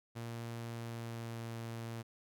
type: tone with pitch glide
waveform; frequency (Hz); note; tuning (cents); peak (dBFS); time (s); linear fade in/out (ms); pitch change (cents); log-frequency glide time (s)
sawtooth; 116.54 to 115.2; A#2 to A#2; 0 to -20; -37; 0.15-2.03; 20; -20; 0.7-1.52
effects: none